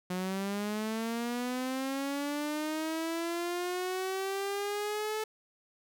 sawtooth linear sweep, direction up, 180 to 435.7 Hz, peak -28 dBFS, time 0.1-5.24 s, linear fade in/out 5 ms, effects none

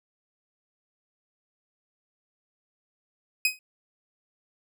sawtooth tone with exponential decay, 2517 Hz, D#7, 19 cents sharp, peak -14 dBFS, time 3.45-3.59 s, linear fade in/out 2 ms, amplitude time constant 30 ms, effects none

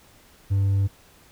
sine tone with hard clipping, 98.4 Hz, G2, 7 cents sharp, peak -19 dBFS, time 0.5-0.88 s, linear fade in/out 20 ms, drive 2 dB, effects pink hiss -54 dBFS RMS until 1.31 s

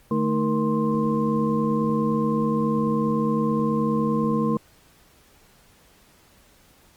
sine tone cluster, 150.2 / 219.8 / 314 / 471.2 / 1051 Hz, D3 / A3 / D#4 / A#4 / C6, +39 / -2 / +16 / +19 / +7 cents, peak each -29 / -22 / -29 / -27 / -29 dBFS, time 0.11-4.57 s, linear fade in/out 2 ms, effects pink hiss -56 dBFS RMS until 6.96 s + Opus 32 kbps

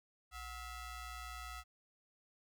sawtooth ring-modulated tone, 675 Hz, E5, 41 cents sharp, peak -38 dBFS, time 0.31-1.64 s, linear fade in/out 50 ms, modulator 615 Hz, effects none

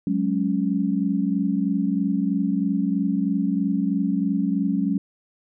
sine chord, F# suspended second, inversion none, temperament just, 185 / 208.1 / 277.5 Hz, F#3 / G#3 / C#4, 0 / +4 / +2 cents, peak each -24 dBFS, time 0.07-4.98 s, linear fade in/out 2 ms, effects none

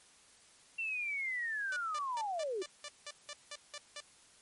sine linear sweep, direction down, 2725 to 350.8 Hz, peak -34 dBFS, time 0.78-2.63 s, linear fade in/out 10 ms
5% pulse tone bursts, 587.3 Hz, D5, in tune, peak -31 dBFS, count 11, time 1.72-4.004 s, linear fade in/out 2 ms, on 44 ms, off 180 ms
effects white hiss -62 dBFS RMS until 4.41 s + MP3 48 kbps

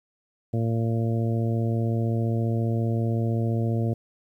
harmonic tone, 114.4 Hz, A#2, 32 cents flat, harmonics 1 / 2 / 3 / 4 / 5 / 6, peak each -23 / -29 / -33 / -35 / -37 / -39 dBFS, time 0.53-3.94 s, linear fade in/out 10 ms, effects 10-bit

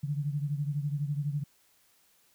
sine beating tone pair, 143.1 / 155.1 Hz, D3 / D#3, -45 / -5 cents, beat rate 12 Hz, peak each -30 / -35 dBFS, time 0.03-1.44 s, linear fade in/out 10 ms, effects white hiss -66 dBFS RMS until 2.34 s

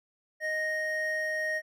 triangle tone pair together, 622.3 / 1864.7 Hz, D#5 / A#6, 0 / 0 cents, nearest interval octave + perfect fifth, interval 1900 cents, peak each -32 / -28 dBFS, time 0.4-1.62 s, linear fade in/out 50 ms, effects none

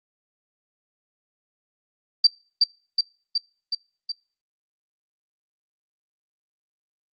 sine tone with echo, 4666 Hz, D8, 12 cents flat, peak -10 dBFS, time 2.24-2.27 s, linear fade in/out 5 ms, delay 370 ms, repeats 5, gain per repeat -3 dB, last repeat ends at 4.12 s, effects noise-tail reverb RT60 0.4 s tail -26 dB re dry + Opus 32 kbps

